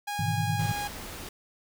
sawtooth tone, 822 Hz, G#5, 18 cents flat, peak -27 dBFS, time 0.07-0.88 s, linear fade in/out 10 ms
sine chord, E major seventh, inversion first, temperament equal, 103.83 / 123.47 / 155.56 / 164.81 Hz, G#2 / B2 / D#3 / E3, 0 / 0 / 0 / 0 cents, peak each -30 / -32 / -33 / -33 dBFS, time 0.19-0.72 s, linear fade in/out 5 ms
pink noise, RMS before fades -40 dBFS, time 0.59-1.29 s, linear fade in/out 5 ms
effects none

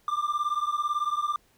triangle beating tone pair, 1183 / 1201 Hz, D6 / D6, +12 / +38 cents, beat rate 18 Hz, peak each -26 / -27 dBFS, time 0.08-1.36 s, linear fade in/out 2 ms, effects pink hiss -64 dBFS RMS until 1.57 s

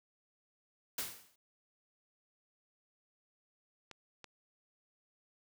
white noise with exponential decay, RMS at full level -35 dBFS, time 0.98-1.36 s, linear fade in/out 5 ms, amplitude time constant 82 ms
clicks, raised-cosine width 0.2 ms, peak -31 dBFS, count 2, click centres 3.913 / 4.243 s
effects none

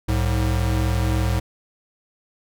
square tone pair together, 63.33 / 106.5 Hz, B1 / G#2, +44 / +44 cents, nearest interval major sixth, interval 900 cents, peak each -22 dBFS, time 0.08-1.4 s, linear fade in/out 10 ms, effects none

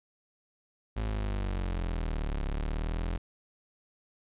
35% pulse linear two-way sweep, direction down then up, 55.1 to 34.65 to 43.41 Hz, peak -28 dBFS, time 0.96-3.18 s, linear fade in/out 10 ms, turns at 2.43 s, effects resampled to 8000 Hz

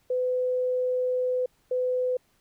sine tone bursts at uneven times, 504 Hz, B4, 35 cents sharp, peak -23 dBFS, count 2, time 0.1-1.46 / 1.71-2.17 s, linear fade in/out 5 ms, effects pink hiss -67 dBFS RMS until 2.4 s

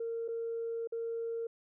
sine tone with dropouts, 460 Hz, A#4, 23 cents flat, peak -33 dBFS, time 0-1.47 s, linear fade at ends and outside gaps 5 ms, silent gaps 0.28-0.285 / 0.874-0.922 s, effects tanh soft clip ceiling -29 dBFS

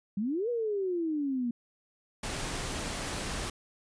sine exponential two-way sweep, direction up then down, 189.6 to 491.4 to 233 Hz, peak -28 dBFS, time 0.17-1.51 s, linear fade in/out 5 ms, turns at 0.49 s
pink noise, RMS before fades -35 dBFS, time 2.23-3.5 s, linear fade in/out 5 ms
effects resampled to 22050 Hz

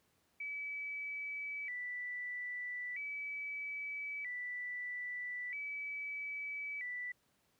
sine tone with vibrato, 2127 Hz, C7, 28 cents sharp, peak -39 dBFS, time 0.4-7.12 s, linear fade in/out 5 ms, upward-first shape square, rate 0.39 Hz, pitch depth 130 cents each way, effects pink hiss -75 dBFS RMS until 7.59 s + high-pass 80 Hz 12 dB/octave

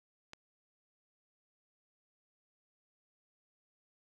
click, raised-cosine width 0.2 ms, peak -29 dBFS, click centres 0.334 s, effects none

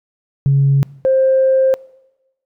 sine tone pair in turn, 138.59 / 527.8 Hz, C#3 / C5, 0 / +15 cents, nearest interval octave + major seventh, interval 2315 cents, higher second, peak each -8 / -9 dBFS, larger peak first, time 0.46-0.83 / 1.05-1.74 s, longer second, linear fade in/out 0 ms, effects noise-tail reverb RT60 1.0 s tail -23 dB re dry + tanh soft clip ceiling -5 dBFS

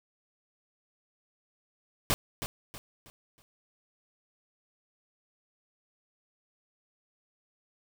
pink noise with echo, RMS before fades -26 dBFS, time 2.1-2.14 s, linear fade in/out 0 ms, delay 320 ms, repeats 4, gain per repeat -9 dB, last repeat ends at 3.42 s, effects none

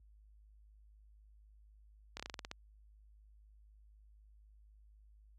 slowing click train, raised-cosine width 0.2 ms, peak -25 dBFS, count 9, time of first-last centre 2.17-2.514 s, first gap 26 ms, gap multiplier 1.14, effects added 52 Hz sine -55 dBFS peak until 5.38 s + high-pass 60 Hz 12 dB/octave

